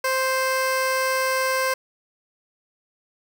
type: tone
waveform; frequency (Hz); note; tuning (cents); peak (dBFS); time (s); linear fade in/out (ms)
15% pulse; 523.3; C5; 0; -14; 0.04-1.74; 5
effects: 8-bit